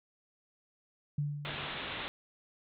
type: tone with exponential decay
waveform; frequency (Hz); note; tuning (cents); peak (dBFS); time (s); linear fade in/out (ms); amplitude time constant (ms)
sine; 145.9; D3; -11; -28; 1.18-2.01; 5; 180
type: low-pass noise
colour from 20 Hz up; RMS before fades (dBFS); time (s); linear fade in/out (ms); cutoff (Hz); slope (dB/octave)
white; -40; 1.45-2.08; 0; 3800; 96
effects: none